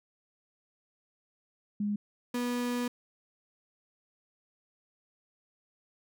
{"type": "tone pair in turn", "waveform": ["sine", "35% pulse"], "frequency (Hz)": [206.4, 244], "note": ["G#3", "B3"], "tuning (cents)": [-10, -21], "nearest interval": "minor third", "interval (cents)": 289, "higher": "second", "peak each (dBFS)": -28, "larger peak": "neither", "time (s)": [[1.8, 1.96], [2.34, 2.88]], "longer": "second", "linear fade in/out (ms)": 5, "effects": []}